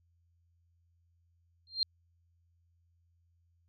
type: tone with exponential growth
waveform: sine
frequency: 4186 Hz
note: C8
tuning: in tune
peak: -23 dBFS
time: 1.67-1.83 s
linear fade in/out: 1 ms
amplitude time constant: 34 ms
effects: added 85 Hz sine -68 dBFS peak until 3.68 s